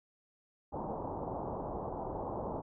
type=low-pass noise; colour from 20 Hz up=white; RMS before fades=-39 dBFS; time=0.72-2.62 s; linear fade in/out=20 ms; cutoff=970 Hz; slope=48 dB/octave; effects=none